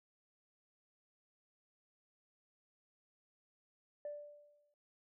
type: tone with exponential decay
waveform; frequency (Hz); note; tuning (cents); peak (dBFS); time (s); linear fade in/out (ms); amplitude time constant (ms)
sine; 587.3; D5; 0; -38; 4.05-4.74; 2; 150
effects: noise-tail reverb RT60 0.1 s tail -22 dB re dry + tanh soft clip ceiling -36 dBFS